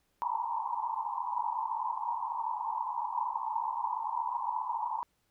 pink band-pass noise, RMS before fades -34 dBFS, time 0.22-5.03 s, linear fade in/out 0 ms, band 880 to 1000 Hz, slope 96 dB/octave, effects pink hiss -75 dBFS RMS until 5.3 s

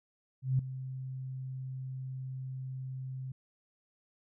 sine tone with ADSR envelope, 130.81 Hz, C3, in tune, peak -23 dBFS, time 0.42-3.32 s, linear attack 170 ms, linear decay 4 ms, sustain -14 dB, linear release 5 ms, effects none

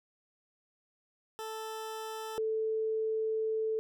20% pulse / sine tone pair in turn, 440 / 440 Hz, A4 / A4, 0 / 0 cents, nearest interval unison, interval 0 cents, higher neither, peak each -33 / -29 dBFS, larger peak second, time 1.39-2.38 / 2.38-3.79 s, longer second, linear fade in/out 0 ms, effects none

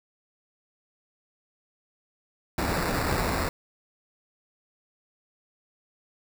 pink noise with sample-and-hold, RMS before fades -27 dBFS, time 2.58-3.49 s, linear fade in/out 2 ms, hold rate 3150 Hz, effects none

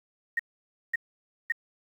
sine tone bursts, 1865 Hz, A#6, in tune, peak -23 dBFS, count 3, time 0.37-1.522 s, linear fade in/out 5 ms, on 24 ms, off 540 ms, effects 9-bit

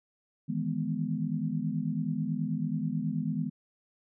sine chord, E major seventh, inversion third, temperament equal, 155.56 / 164.81 / 207.7 / 246.9 Hz, D#3 / E3 / G#3 / B3, 0 / 0 / 0 / 0 cents, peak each -34 dBFS, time 0.48-3.5 s, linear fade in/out 20 ms, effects none

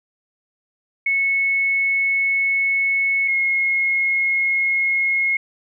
sine tone pair in turn, 2200 / 2162 Hz, C#7 / C#7, -14 / -44 cents, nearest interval unison, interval 30 cents, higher first, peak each -16 dBFS, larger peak neither, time 1.06-3.28 / 3.28-5.37 s, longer first, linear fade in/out 5 ms, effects none

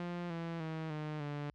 sawtooth tone with pitch steps, 174.61 / 166.92 / 159.56 / 152.53 / 145.81 Hz, F3 / E3 / D#3 / D#3 / D3, 0 / +22 / +44 / -34 / -12 cents, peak -34 dBFS, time 0-1.5 s, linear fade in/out 2 ms, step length 300 ms, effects added 60 Hz sine -67 dBFS peak until 1.54 s + low-pass 3000 Hz 12 dB/octave

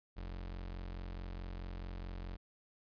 35% pulse tone, 44.65 Hz, F1, 39 cents sharp, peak -40 dBFS, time 0.16-2.37 s, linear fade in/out 20 ms, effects resampled to 11025 Hz

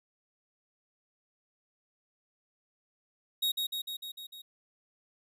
45% pulse tone with echo, 3767 Hz, A#7, 17 cents sharp, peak -27 dBFS, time 3.42-3.52 s, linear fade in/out 10 ms, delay 150 ms, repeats 6, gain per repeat -3 dB, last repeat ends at 4.42 s, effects none

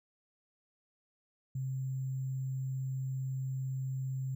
sine tone with sample-and-hold, 132.3 Hz, C3, 20 cents sharp, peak -33 dBFS, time 1.55-4.35 s, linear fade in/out 5 ms, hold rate 7350 Hz, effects none

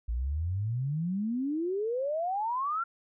sine exponential sweep, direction up, 54.8 to 1400 Hz, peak -28 dBFS, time 0.08-2.84 s, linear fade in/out 10 ms, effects none

